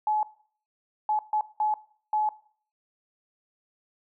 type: tone bursts at uneven times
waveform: sine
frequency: 853 Hz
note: G#5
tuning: 46 cents sharp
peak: -22 dBFS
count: 5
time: 0.07-0.23 / 1.09-1.19 / 1.33-1.41 / 1.6-1.74 / 2.13-2.29 s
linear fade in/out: 2 ms
effects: noise-tail reverb RT60 0.5 s tail -18 dB re dry